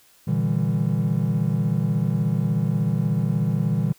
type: chord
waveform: triangle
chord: E half-diminished seventh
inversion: second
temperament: just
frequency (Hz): 118.67 / 148.33 / 164.81 / 197.78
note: Bb2 / D3 / E3 / G3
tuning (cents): +31 / +18 / 0 / +16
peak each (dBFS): -23 / -22 / -22 / -24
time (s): 0.27-3.93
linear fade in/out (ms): 10
effects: tanh soft clip ceiling -8 dBFS + white hiss -56 dBFS RMS until 3.98 s